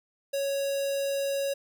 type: tone with notch filter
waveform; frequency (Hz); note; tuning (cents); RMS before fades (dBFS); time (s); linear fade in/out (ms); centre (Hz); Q
square; 554.4; C#5; 0; -29; 0.33-1.54; 10; 1400; 0.98
effects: none